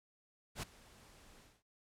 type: noise with ADSR envelope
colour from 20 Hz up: pink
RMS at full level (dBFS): -39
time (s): 0.55-1.63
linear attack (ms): 79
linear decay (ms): 7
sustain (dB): -22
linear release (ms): 230
effects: noise-tail reverb RT60 0.3 s tail -26 dB re dry + low-pass 11000 Hz 12 dB/octave